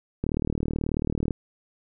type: click train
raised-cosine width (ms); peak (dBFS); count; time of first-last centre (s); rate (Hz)
3; -13; 42; 0.24-1.308; 38.4
effects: none